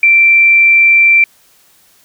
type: tone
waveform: sine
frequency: 2349 Hz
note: D7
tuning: in tune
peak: -4 dBFS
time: 0.03-1.24 s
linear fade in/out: 2 ms
effects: white hiss -49 dBFS RMS until 2.04 s